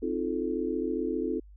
sine chord, F dominant seventh, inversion second, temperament just, 261.9 / 314.3 / 349.2 / 436.5 Hz, C4 / Eb4 / F4 / A4, +2 / +18 / 0 / -14 cents, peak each -33 dBFS, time 0.02-1.4 s, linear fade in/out 10 ms, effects added 50 Hz sine -48 dBFS peak until 1.56 s

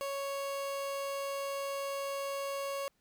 30% pulse tone, 554.4 Hz, C#5, in tune, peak -32 dBFS, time 0.01-2.88 s, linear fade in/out 0 ms, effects pink hiss -75 dBFS RMS until 3 s

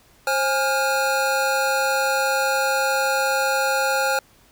square tone cluster, 533 / 825 / 1408 Hz, C5 / G#5 / F6, +32 / -12 / +14 cents, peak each -24 dBFS, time 0.27-4.19 s, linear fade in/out 2 ms, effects pink hiss -55 dBFS RMS until 4.51 s

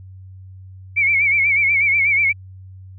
sine tone with vibrato, 2255 Hz, C#7, 29 cents sharp, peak -13 dBFS, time 0.96-2.33 s, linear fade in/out 20 ms, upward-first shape sine, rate 8.2 Hz, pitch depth 80 cents each way, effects added 94 Hz sine -36 dBFS peak until 2.98 s

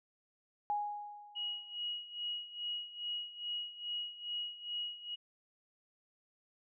sine tone with exponential decay, 828 Hz, G#5, 5 cents flat, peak -30 dBFS, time 0.7-1.76 s, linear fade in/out 0 ms, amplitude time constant 230 ms
sine tone with tremolo, 2900 Hz, F#7, 35 cents flat, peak -35 dBFS, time 1.35-5.16 s, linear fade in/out 20 ms, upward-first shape sine, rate 2.4 Hz, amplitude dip 80%
effects none

